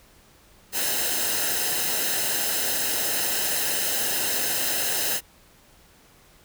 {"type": "noise with comb filter", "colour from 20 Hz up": "white", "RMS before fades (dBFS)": -25, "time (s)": [0.72, 5.21], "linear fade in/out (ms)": 50, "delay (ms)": 0.87, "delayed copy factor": -0.65, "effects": ["pink hiss -55 dBFS RMS until 6.44 s"]}